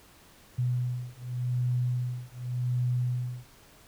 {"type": "beating tone pair", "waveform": "sine", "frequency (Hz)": [123.47, 124.34], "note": ["B2", "B2"], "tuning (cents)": [0, 12], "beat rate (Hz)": 0.87, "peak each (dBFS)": -30, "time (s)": [0.58, 3.47], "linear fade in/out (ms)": 10, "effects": ["pink hiss -56 dBFS RMS until 3.87 s"]}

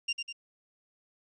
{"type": "tone with echo", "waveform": "30% pulse", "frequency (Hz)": 2785, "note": "F7", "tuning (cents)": -5, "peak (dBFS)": -25, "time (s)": [0.08, 0.13], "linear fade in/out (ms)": 10, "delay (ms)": 99, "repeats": 2, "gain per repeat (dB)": -5, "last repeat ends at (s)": 0.328, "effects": ["resampled to 22050 Hz"]}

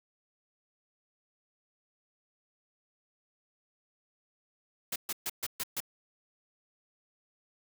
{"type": "noise bursts", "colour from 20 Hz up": "white", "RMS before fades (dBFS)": -34, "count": 6, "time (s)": [4.92, 5.804], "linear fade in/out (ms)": 5, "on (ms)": 39, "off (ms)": 130, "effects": []}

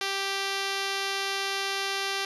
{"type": "tone with low-pass filter", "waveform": "5% pulse", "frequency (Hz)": 392, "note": "G4", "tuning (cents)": 0, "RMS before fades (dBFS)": -30, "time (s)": [0.01, 2.25], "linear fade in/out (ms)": 2, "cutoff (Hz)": 7700, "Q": 1.1, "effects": []}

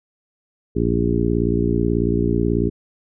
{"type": "harmonic tone with a mistuned harmonic", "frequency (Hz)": 58.27, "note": "A#1", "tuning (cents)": 0, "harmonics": [1, 2, 3, 4, 5, 6, 7], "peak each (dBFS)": [-24, -24, -24, -24, -24, -24, -24], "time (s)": [0.75, 2.7], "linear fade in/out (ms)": 20, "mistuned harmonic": 1, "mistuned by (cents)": 51, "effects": []}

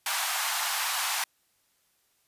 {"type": "high-pass noise", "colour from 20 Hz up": "pink", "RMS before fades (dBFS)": -29, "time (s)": [0.06, 1.24], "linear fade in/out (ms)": 2, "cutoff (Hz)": 750, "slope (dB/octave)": 48, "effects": ["white hiss -70 dBFS RMS until 2.27 s", "resampled to 32000 Hz"]}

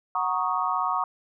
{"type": "chord", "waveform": "sine", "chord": "D# minor seventh", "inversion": "first", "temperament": "equal with one note detuned", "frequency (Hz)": [740, 937.2, 1108.7, 1244.5], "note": ["F#5", "A#5", "C#6", "D#6"], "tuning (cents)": [0, 9, 0, 0], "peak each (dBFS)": [-30, -29, -27, -29], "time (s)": [0.15, 1.04], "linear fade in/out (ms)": 2, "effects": []}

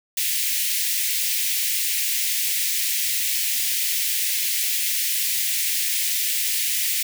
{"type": "high-pass noise", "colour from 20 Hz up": "white", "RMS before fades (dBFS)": -23, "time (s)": [0.17, 7.03], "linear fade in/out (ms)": 5, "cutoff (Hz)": 1900, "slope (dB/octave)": 48, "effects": []}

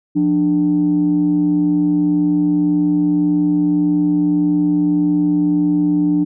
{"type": "tone pair together", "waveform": "sine", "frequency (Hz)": [174.61, 296.4], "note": ["F3", "D4"], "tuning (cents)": [0, 16], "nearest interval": "major sixth", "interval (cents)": 916, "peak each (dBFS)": [-18, -12], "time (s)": [0.15, 6.25], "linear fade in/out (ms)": 20, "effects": ["tanh soft clip ceiling -7 dBFS"]}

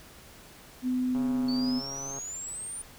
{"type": "tone", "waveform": "sine", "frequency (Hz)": 253, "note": "B3", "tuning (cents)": 42, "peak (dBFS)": -25, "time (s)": [0.82, 1.82], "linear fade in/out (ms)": 50}
{"type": "click train", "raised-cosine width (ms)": 1, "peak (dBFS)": -29, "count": 143, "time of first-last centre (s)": [1.15, 2.186], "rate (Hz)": 137}
{"type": "exponential sweep", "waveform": "sine", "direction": "up", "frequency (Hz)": [4425, 9397], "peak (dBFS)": -35, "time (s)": [1.48, 2.82], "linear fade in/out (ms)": 5}
{"effects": ["pink hiss -51 dBFS RMS until 2.98 s"]}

